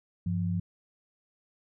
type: tone pair together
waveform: sine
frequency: 98 / 173.31 Hz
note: G2 / F3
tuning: 0 / -13 cents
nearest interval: minor seventh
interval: 987 cents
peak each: -30 / -29 dBFS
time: 0.26-0.6 s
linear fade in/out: 5 ms
effects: none